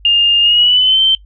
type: tone with pitch glide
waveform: sine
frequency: 2818 to 3109 Hz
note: F7 to G7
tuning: +15 to -15 cents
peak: -7 dBFS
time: 0.05-1.15 s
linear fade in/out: 2 ms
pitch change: +170 cents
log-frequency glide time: 0.41-1.01 s
effects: noise-tail reverb RT60 0.1 s tail -20 dB re dry + added 50 Hz sine -38 dBFS peak until 1.25 s